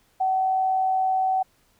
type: tone with amplitude modulation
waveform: sine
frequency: 757 Hz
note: F#5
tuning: 39 cents sharp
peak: -18 dBFS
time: 0.2-1.43 s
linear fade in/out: 10 ms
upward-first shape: sine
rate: 101 Hz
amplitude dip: 30%
effects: pink hiss -63 dBFS RMS until 1.79 s